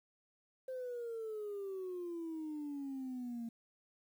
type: exponential sweep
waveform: sine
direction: down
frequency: 523.3 to 228.7 Hz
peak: -38 dBFS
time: 0.68-3.49 s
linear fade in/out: 5 ms
effects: tanh soft clip ceiling -37 dBFS + 11-bit